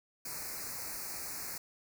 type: band-stop noise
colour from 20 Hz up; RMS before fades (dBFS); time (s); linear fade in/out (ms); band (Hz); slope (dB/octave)
white; -41; 0.25-1.58; 5; 2500 to 4200; 96
effects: none